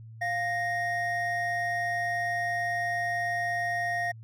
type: tone pair together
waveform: triangle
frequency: 699.5 / 1863 Hz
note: F5 / A#6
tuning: +3 / -2 cents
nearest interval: octave + perfect fourth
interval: 1695 cents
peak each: -28 dBFS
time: 0.21-4.12 s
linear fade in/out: 10 ms
effects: added 112 Hz sine -43 dBFS peak until 4.23 s